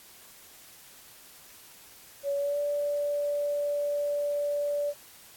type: tone with pitch glide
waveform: sine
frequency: 564 to 580.2 Hz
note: C#5 to D5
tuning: +30 to -21 cents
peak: -26 dBFS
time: 2.23-4.94 s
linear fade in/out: 50 ms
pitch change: +49 cents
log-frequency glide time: 2.35-2.59 s
effects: white hiss -52 dBFS RMS until 5.36 s + AAC 64 kbps